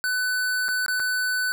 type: tone with dropouts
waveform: square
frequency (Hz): 1500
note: F#6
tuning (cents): +23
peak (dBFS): -23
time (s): 0.04-1.52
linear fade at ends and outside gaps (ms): 0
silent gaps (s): 0.683-0.688 / 0.862-0.882 / 0.997-1.001
effects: none